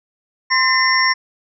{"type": "tone cluster", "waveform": "sine", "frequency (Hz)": [1043, 1808, 2036, 5490], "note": ["C6", "A6", "C7", "F8"], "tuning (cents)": [-6, 47, -48, -31], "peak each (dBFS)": -18, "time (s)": [0.5, 1.14], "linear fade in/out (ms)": 20, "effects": []}